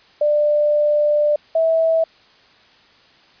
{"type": "tone pair in turn", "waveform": "sine", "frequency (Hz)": [594, 650.6], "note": ["D5", "E5"], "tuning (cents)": [20, -23], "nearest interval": "major second", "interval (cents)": 157, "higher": "second", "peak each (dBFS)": -13, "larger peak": "neither", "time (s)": [[0.21, 1.36], [1.55, 2.04]], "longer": "first", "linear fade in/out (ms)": 5, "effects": ["white hiss -51 dBFS RMS until 3.4 s", "resampled to 11025 Hz"]}